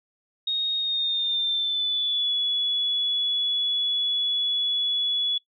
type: tone with pitch glide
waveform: sine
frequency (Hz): 3729 to 3400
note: A#7 to G#7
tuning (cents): 0 to +40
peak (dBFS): -22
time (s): 0.47-5.38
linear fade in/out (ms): 5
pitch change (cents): -160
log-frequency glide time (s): 0.78-2.33
effects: noise-tail reverb RT60 0.1 s tail -19 dB re dry